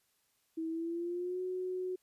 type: tone with pitch glide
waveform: sine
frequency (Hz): 324 to 367.9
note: E4 to F#4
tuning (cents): -30 to -10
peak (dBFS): -34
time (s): 0.57-1.96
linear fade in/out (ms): 10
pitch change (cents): +220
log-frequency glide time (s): 0.69-1.41
effects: white hiss -75 dBFS RMS until 2.02 s + resampled to 32000 Hz